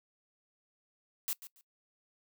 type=noise with echo; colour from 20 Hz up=blue; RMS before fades=-34 dBFS; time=1.28-1.33 s; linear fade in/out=0 ms; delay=140 ms; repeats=2; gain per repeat=-14 dB; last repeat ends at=1.61 s; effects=noise-tail reverb RT60 0.1 s tail -20 dB re dry